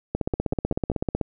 two click trains, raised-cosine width 2 ms, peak -16 / -10 dBFS, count 4 / 18, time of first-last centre 0.34-0.917 / 0.15-1.212 s, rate 5.2 / 16 Hz, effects none

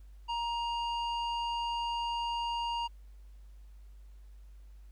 square tone with low-pass filter, 940 Hz, A#5, 14 cents sharp, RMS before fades -34 dBFS, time 0.28-2.88 s, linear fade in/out 20 ms, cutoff 3600 Hz, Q 1.3, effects added 50 Hz sine -49 dBFS peak until 4.91 s + pink hiss -72 dBFS RMS until 4.91 s

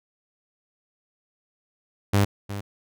sawtooth tone with echo, 100.6 Hz, G2, 45 cents sharp, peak -13 dBFS, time 2.13-2.25 s, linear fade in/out 10 ms, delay 360 ms, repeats 1, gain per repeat -13 dB, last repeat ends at 2.61 s, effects none

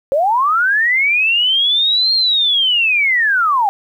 sine linear two-way sweep, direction up then down, 523 to 4251 to 769 Hz, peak -11 dBFS, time 0.12-3.69 s, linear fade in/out 0 ms, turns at 2.14 s, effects 8-bit

